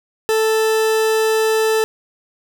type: tone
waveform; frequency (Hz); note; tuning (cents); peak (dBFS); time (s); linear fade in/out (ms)
40% pulse; 440; A4; 0; -13; 0.29-1.84; 0
effects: 8-bit